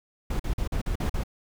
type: noise bursts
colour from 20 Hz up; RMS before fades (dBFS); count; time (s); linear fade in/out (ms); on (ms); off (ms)
brown; -27; 7; 0.3-1.236; 5; 96; 44
effects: none